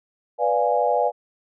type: chord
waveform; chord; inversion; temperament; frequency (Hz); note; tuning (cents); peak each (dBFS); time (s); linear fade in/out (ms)
sine; B diminished seventh; none; equal; 493.9 / 587.3 / 698.5 / 830.6; B4 / D5 / F5 / Ab5; 0 / 0 / 0 / 0; -23; 0.38-1.12; 50
effects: none